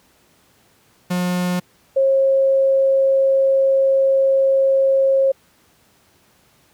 45% pulse / sine tone pair in turn, 179.2 / 539.3 Hz, F3 / C#5, +45 / -48 cents, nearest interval octave + perfect fifth, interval 1907 cents, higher second, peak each -18 / -12 dBFS, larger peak second, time 1.1-1.6 / 1.96-5.32 s, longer second, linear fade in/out 10 ms, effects pink hiss -56 dBFS RMS until 6.73 s + high-pass 80 Hz 12 dB/octave

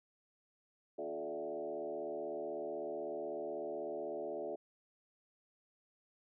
sine tone with frequency modulation, 506 Hz, B4, 42 cents sharp, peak -38 dBFS, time 0.98-4.56 s, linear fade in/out 10 ms, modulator 76.1 Hz, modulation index 2.4, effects none

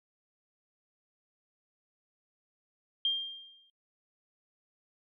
sine tone with exponential decay, 3196 Hz, G7, 33 cents sharp, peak -24 dBFS, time 3.05-3.7 s, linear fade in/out 2 ms, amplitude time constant 140 ms, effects noise-tail reverb RT60 0.3 s tail -25 dB re dry

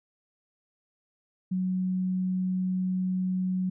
sine tone, 185 Hz, F#3, in tune, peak -25 dBFS, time 1.51-3.7 s, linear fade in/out 10 ms, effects none

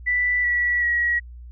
sine tone with pitch steps, 1975.5 / 1943.8 / 1912.6 Hz, B6 / B6 / A#6, 0 / -28 / +44 cents, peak -18 dBFS, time 0.06-1.2 s, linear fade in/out 20 ms, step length 380 ms, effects added 60 Hz sine -37 dBFS peak until 1.51 s

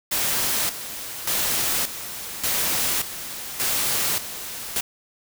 white noise with tremolo, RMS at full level -23 dBFS, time 0.11-4.81 s, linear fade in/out 10 ms, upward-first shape square, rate 0.86 Hz, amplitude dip 70%, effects none

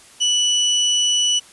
30% pulse tone, 2960 Hz, F#7, in tune, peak -12 dBFS, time 0.2-1.4 s, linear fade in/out 20 ms, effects white hiss -46 dBFS RMS until 1.52 s + resampled to 24000 Hz

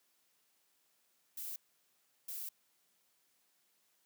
violet noise bursts at uneven times, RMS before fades -43 dBFS, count 2, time 1.37-1.56 / 2.28-2.49 s, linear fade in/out 5 ms, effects white hiss -75 dBFS RMS until 4.05 s + high-pass 150 Hz 12 dB/octave

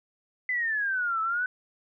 sine exponential two-way sweep, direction down then up, 2032 to 1300 to 1519 Hz, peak -25 dBFS, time 0.49-1.46 s, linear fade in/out 2 ms, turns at 1.21 s, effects none

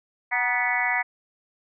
harmonic tone with a mistuned harmonic, 246.9 Hz, B3, in tune, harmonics 3 / 4 / 5 / 6 / 7 / 8 / 9, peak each -29 / -30 / -36 / -36 / -30 / -25 / -28 dBFS, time 0.31-1.03 s, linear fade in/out 20 ms, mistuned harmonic 4, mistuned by -56 cents, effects none

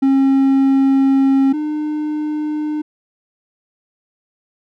triangle tone pair in turn, 270.4 / 302.9 Hz, C#4 / D#4, -43 / -46 cents, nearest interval major second, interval 197 cents, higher second, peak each -8 / -16 dBFS, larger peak first, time 0.02-1.53 / 1.53-2.82 s, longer first, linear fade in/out 10 ms, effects none

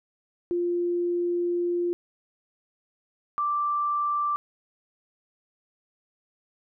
sine tone pair in turn, 349.2 / 1174.6 Hz, F4 / D6, 0 / 0 cents, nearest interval octave + major sixth, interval 2100 cents, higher second, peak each -23 dBFS, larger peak neither, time 0.51-1.93 / 3.38-4.36 s, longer first, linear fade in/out 0 ms, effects none

